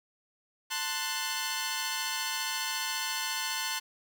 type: chord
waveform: 10% pulse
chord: F# diminished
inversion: first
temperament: equal with one note detuned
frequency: 885.1 / 1046.5 / 1480 Hz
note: A5 / C6 / F#6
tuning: +10 / 0 / 0 cents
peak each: -27 dBFS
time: 0.7-3.8 s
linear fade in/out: 20 ms
effects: 10-bit